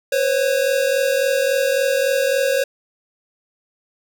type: tone pair together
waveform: square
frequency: 502.4 / 546 Hz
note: B4 / C#5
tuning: +30 / -26 cents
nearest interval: minor second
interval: 144 cents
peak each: -22 / -18 dBFS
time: 0.12-2.64 s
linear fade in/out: 5 ms
effects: none